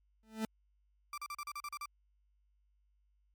40% pulse tone with exponential growth, 220 Hz, A3, in tune, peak -30 dBFS, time 0.23-0.45 s, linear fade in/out 2 ms, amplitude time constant 46 ms
35% pulse tone bursts, 1174.7 Hz, D6, in tune, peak -38 dBFS, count 9, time 1.13-1.857 s, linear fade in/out 2 ms, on 47 ms, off 38 ms
effects added 50 Hz sine -70 dBFS peak until 3.34 s + MP3 96 kbps

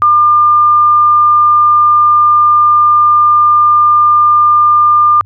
sine tone, 1200 Hz, D6, 37 cents sharp, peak -4 dBFS, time 0.02-5.21 s, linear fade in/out 0 ms, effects added 99 Hz sine -34 dBFS peak until 5.25 s

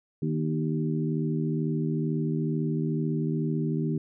harmonic tone with a mistuned harmonic, 78 Hz, D#2, 5 cents sharp, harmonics 2 / 3 / 4 / 5, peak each -27 / -31 / -33 / -35 dBFS, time 0.22-3.98 s, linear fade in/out 5 ms, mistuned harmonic 3, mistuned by +31 cents, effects none

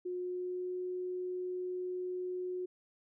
sine tone with pitch glide, 360.4 to 364 Hz, F#4 to F#4, -45 to -28 cents, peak -35 dBFS, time 0.05-2.66 s, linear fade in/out 10 ms, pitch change +17 cents, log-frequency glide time 0.16-0.77 s, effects none

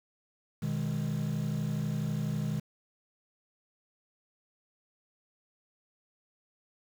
triangle chord, G# minor, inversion first, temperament equal, 123.47 / 155.56 / 207.7 Hz, B2 / D#3 / G#3, 0 / 0 / 0 cents, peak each -32 / -29 / -32 dBFS, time 0.62-2.6 s, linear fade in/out 10 ms, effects tanh soft clip ceiling -24 dBFS + 8-bit

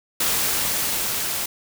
white noise with level ramp, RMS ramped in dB -21 to -26 dBFS, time 0.2-1.46 s, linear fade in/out 5 ms, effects none

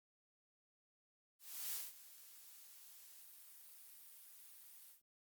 blue noise with ADSR envelope, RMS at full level -42 dBFS, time 1.39-5.02 s, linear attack 340 ms, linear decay 190 ms, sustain -17 dB, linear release 130 ms, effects Opus 48 kbps

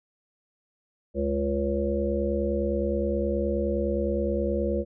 harmonic tone with a mistuned harmonic, 69.6 Hz, C#2, 8 cents sharp, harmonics 1 / 3 / 5 / 7 / 8, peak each -30 / -30 / -30 / -30 / -30 dBFS, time 1.14-4.85 s, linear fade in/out 50 ms, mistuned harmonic 1, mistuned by +44 cents, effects none

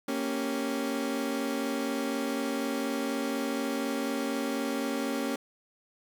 30% pulse chord, G diminished, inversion first, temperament equal, 233.1 / 277.2 / 392 Hz, Bb3 / Db4 / G4, 0 / 0 / 0 cents, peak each -31 / -29 / -35 dBFS, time 0.08-5.36 s, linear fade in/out 5 ms, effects 10-bit

